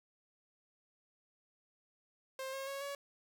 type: tone with pitch steps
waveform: sawtooth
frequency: 529 / 540.1 / 551.5 / 563.1 Hz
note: C5 / C#5 / C#5 / C#5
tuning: +19 / -45 / -9 / +27 cents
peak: -36 dBFS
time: 2.39-2.95 s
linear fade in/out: 2 ms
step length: 140 ms
effects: none